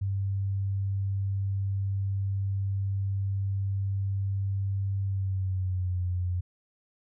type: tone with pitch glide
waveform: sine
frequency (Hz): 98 to 89.87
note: G2 to F#2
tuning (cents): 0 to -50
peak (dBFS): -26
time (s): 0.01-6.41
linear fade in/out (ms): 10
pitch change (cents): -150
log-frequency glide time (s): 5.04-6.03
effects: none